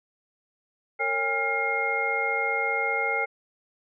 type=tone cluster; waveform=sine; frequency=457.1 / 552 / 809 / 1396 / 2135 Hz; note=A#4 / C#5 / G#5 / F6 / C7; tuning=-34 / -7 / -46 / -1 / +34 cents; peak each=-32 / -34 / -30 / -32 / -26 dBFS; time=0.99-3.26 s; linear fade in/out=20 ms; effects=none